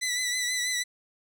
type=tone with vibrato; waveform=15% pulse; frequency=1986 Hz; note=B6; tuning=9 cents sharp; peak=-20 dBFS; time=0.01-0.84 s; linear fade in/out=20 ms; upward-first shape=triangle; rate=6.2 Hz; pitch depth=44 cents each way; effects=none